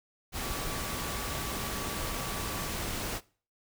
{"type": "tone in noise", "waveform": "sine", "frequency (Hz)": 1148, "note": "D6", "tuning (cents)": -40, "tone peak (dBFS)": -42, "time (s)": [0.39, 2.75], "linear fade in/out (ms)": 50, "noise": "pink", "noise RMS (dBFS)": -35, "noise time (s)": [0.32, 3.21], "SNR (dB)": -10, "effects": ["noise-tail reverb RT60 0.4 s tail -21 dB re dry"]}